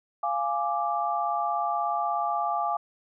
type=chord; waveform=sine; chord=D diminished; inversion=first; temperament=equal with one note detuned; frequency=694 / 830.6 / 1174.7 Hz; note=F5 / Ab5 / D6; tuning=-11 / 0 / 0 cents; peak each=-29 dBFS; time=0.23-2.77 s; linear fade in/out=5 ms; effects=none